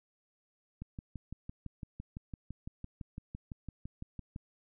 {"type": "click train", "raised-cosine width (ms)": 5, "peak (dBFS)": -29, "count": 22, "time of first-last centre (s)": [0.82, 4.361], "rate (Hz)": 5.93, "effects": []}